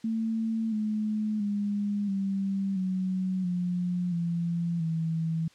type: tone with pitch steps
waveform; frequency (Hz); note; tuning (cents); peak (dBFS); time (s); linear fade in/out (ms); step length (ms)
sine; 223.8 / 213.8 / 204.3 / 195.17 / 186.46 / 178.14 / 170.2 / 162.61; A3 / A3 / G#3 / G3 / F#3 / F3 / F3 / E3; +30 / -49 / -28 / -7 / +14 / +35 / -44 / -23; -26; 0.04-5.48; 5; 680
effects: white hiss -59 dBFS RMS until 5.54 s + low-pass 6000 Hz 12 dB/octave